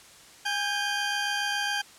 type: tone pair together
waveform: 20% pulse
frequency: 820.1 / 1573 Hz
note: G#5 / G6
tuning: -22 / +6 cents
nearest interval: major seventh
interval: 1128 cents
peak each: -25 / -24 dBFS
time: 0.45-1.82 s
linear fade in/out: 10 ms
effects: white hiss -51 dBFS RMS until 1.98 s + low-pass 9000 Hz 12 dB/octave